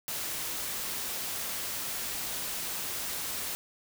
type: noise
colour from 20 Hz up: white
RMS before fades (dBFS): -35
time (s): 0.08-3.55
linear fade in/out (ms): 0
effects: none